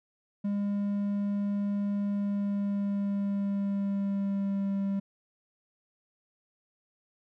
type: tone with pitch glide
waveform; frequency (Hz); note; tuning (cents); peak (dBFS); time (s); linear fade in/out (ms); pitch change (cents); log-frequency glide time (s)
triangle; 202.5 to 197.08; G#3 to G3; -43 to +10; -25; 0.44-5; 10; -47; 2.06-4.75
effects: none